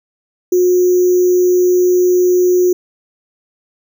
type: tone with sample-and-hold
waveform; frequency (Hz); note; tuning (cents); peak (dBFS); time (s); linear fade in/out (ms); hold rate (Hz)
sine; 360.6; F#4; -45; -8; 0.52-2.73; 5; 6300
effects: none